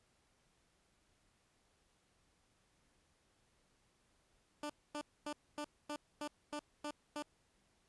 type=tone bursts; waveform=15% pulse; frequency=296 Hz; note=D4; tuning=14 cents sharp; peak=-34 dBFS; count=9; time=4.63-7.224 s; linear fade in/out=2 ms; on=66 ms; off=250 ms; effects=pink hiss -75 dBFS RMS until 7.88 s + resampled to 24000 Hz